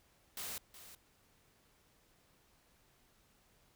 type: noise with echo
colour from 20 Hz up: white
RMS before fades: -43 dBFS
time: 0.37-0.58 s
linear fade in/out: 2 ms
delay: 370 ms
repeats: 1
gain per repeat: -12 dB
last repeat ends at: 0.95 s
effects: pink hiss -70 dBFS RMS until 3.75 s